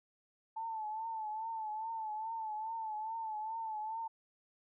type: tone with vibrato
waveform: sine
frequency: 880 Hz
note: A5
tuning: in tune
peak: -37 dBFS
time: 0.56-4.08 s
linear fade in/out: 10 ms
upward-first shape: triangle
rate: 2.4 Hz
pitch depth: 71 cents each way
effects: none